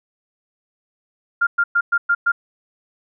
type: tone bursts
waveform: sine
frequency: 1400 Hz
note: F6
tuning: 4 cents sharp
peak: -13 dBFS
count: 6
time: 1.41-2.32 s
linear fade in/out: 10 ms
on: 60 ms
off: 110 ms
effects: none